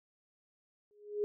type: tone with exponential growth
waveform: sine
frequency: 415.3 Hz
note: G#4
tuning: in tune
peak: -27 dBFS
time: 0.91-1.24 s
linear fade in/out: 0 ms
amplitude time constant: 71 ms
effects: none